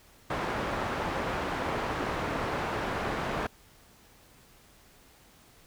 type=low-pass noise; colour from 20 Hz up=white; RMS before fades=-32 dBFS; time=0.3-3.47 s; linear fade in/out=5 ms; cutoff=1200 Hz; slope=12 dB/octave; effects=pink hiss -58 dBFS RMS until 5.66 s